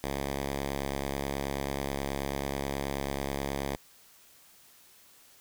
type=tone; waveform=5% pulse; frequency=69.3 Hz; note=C#2; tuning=in tune; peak=-20 dBFS; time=0.04-3.76 s; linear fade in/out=0 ms; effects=white hiss -58 dBFS RMS until 5.4 s